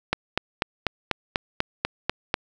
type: click train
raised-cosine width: 0.3 ms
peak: -5 dBFS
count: 10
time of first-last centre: 0.13-2.341 s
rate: 4.07 Hz
effects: none